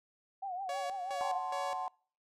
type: tone with vibrato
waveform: sine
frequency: 750 Hz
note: F#5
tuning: 23 cents sharp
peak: -36 dBFS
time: 0.42-1.39 s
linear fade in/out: 10 ms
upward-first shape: triangle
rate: 6.2 Hz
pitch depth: 120 cents each way
type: tone with tremolo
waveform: sawtooth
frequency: 562 Hz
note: C#5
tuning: 24 cents sharp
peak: -34 dBFS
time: 0.69-1.87 s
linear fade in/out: 2 ms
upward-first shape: square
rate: 2.4 Hz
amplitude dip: 80%
type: chord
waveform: sine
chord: F# diminished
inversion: none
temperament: equal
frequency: 740 / 880 / 1046.5 Hz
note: F#5 / A5 / C6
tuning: 0 / 0 / 0 cents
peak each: -37 / -41 / -40 dBFS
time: 1.21-1.88 s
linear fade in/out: 0 ms
effects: noise-tail reverb RT60 0.5 s tail -26 dB re dry + low-pass 9000 Hz 12 dB/octave